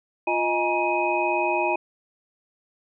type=tone cluster; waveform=sine; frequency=350.8 / 624 / 832 / 950 / 2506 Hz; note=F4 / D#5 / G#5 / A#5 / D#7; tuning=+8 / +5 / +3 / +33 / +12 cents; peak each=-27 dBFS; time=0.27-1.76 s; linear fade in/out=5 ms; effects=none